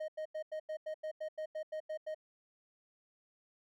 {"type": "tone bursts", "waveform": "triangle", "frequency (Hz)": 622.3, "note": "D#5", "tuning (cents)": 0, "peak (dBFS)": -35, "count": 13, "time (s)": [0, 2.147], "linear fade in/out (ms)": 10, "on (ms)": 83, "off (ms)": 89, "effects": []}